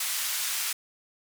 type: band-pass noise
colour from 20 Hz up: white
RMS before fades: -30 dBFS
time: 0-0.73 s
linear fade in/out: 5 ms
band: 1300 to 14000 Hz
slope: 12 dB/octave
effects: none